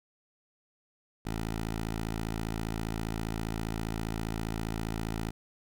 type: tone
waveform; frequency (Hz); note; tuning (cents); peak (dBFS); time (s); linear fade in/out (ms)
10% pulse; 55; A1; 0; -24; 1.25-5.31; 10
effects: none